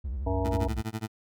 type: tone with vibrato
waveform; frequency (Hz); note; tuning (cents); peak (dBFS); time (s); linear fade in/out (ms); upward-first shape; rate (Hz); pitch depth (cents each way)
triangle; 65.41; C2; 0; -28; 0.04-0.82; 10; sine; 12; 210
type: harmonic tone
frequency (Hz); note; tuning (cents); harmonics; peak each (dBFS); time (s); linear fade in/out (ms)
94.3; F#2; +33; 1 / 3 / 5 / 7 / 9 / 10; -30 / -33 / -33 / -34 / -38 / -38; 0.26-0.68; 10
type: tone with tremolo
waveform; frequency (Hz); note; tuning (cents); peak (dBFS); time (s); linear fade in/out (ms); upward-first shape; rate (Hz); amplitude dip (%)
20% pulse; 110; A2; 0; -24; 0.44-1.08; 20; sine; 12; 100
effects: none

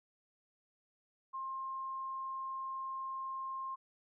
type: tone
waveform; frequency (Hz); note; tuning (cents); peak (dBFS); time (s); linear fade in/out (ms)
sine; 1062; C6; +25; -38; 1.33-3.76; 20
effects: none

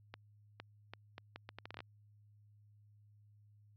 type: accelerating click train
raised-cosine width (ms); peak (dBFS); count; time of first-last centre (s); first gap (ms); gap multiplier
0.3; -30; 13; 0.14-1.805; 460; 0.73
effects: added 104 Hz sine -62 dBFS peak until 3.76 s + low-pass 5000 Hz 12 dB/octave

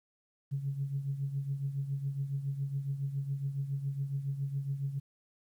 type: tone with tremolo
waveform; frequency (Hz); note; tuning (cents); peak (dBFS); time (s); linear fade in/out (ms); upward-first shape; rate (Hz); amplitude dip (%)
sine; 138.59; C#3; 0; -28; 0.51-5; 20; triangle; 7.2; 75
effects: tanh soft clip ceiling -24 dBFS + 11-bit

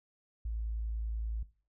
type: tone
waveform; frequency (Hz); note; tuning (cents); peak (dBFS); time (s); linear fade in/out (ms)
sine; 55.2; A1; +6; -33; 0.45-1.43; 5
effects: noise-tail reverb RT60 0.4 s tail -17 dB re dry

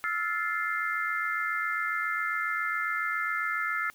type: chord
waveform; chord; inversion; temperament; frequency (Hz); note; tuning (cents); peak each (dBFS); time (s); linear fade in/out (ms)
sine; F major seventh; third; just; 1309.6 / 1396.9 / 1746.1 / 2095; E6 / F6 / A6 / C7; -12 / 0 / -14 / +2; -33; 0.04-3.9; 0
effects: white hiss -59 dBFS RMS until 3.94 s

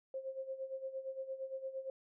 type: tone with tremolo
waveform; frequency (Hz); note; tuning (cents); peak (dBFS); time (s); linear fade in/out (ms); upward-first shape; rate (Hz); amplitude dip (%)
sine; 531; C5; +25; -37; 0.14-1.9; 2; sine; 8.7; 75
effects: none

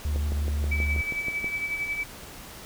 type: tone with vibrato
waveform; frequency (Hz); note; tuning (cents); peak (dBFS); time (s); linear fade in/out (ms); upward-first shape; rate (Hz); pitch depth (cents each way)
triangle; 73.42; D2; 0; -22; 0.05-1.01; 0; sine; 5.8; 14
type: click train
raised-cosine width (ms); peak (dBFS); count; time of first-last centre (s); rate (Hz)
2; -22; 9; 0.16-1.444; 6.23
type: tone with tremolo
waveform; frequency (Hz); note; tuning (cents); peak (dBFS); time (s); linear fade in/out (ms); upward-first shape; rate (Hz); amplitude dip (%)
sine; 2300; D7; -37; -25; 0.71-2.04; 10; sine; 11; 55
effects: pink hiss -43 dBFS RMS until 2.65 s

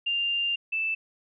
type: tone pair in turn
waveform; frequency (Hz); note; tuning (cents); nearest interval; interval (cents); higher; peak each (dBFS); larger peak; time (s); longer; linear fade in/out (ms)
sine; 2794 / 2641; F7 / E7; 0 / +3; minor second; 97; first; -24 / -25; first; 0.06-0.56 / 0.72-0.95; first; 10
effects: none

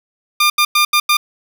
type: tone bursts at uneven times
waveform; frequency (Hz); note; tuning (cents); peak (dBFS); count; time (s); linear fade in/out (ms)
15% pulse; 1200; D6; +37; -4; 5; 0.4-0.5 / 0.58-0.65 / 0.75-0.85 / 0.93-1 / 1.09-1.17; 5
effects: none

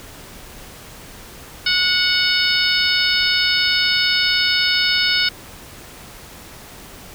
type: harmonic tone with a mistuned harmonic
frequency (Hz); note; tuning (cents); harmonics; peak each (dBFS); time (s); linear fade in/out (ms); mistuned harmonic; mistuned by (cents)
739; F#5; -2; 2 / 3 / 4 / 5 / 6 / 7; -22 / -22 / -22 / -22 / -22 / -22; 1.66-5.29; 5; 2; -21
effects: pink hiss -39 dBFS RMS until 7.14 s

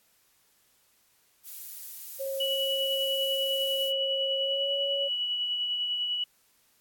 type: noise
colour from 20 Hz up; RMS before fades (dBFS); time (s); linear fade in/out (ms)
violet; -40; 1.43-3.93; 50
type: tone with pitch glide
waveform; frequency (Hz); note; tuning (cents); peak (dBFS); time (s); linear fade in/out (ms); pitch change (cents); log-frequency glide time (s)
sine; 542 to 557.6; C#5 to C#5; -39 to +10; -30; 2.19-5.09; 20; +49; 4.38-4.71
type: tone with tremolo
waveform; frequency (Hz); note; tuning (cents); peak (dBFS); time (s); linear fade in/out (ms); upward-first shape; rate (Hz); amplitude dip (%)
sine; 2941; F#7; -11; -26; 2.4-6.24; 5; sine; 10; 30
effects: white hiss -66 dBFS RMS until 6.8 s + AAC 64 kbps

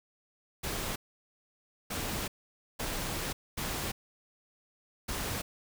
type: noise bursts at uneven times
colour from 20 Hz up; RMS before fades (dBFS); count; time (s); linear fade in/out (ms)
pink; -35; 5; 0.63-0.96 / 1.9-2.28 / 2.79-3.33 / 3.57-3.92 / 5.08-5.42; 10
effects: none

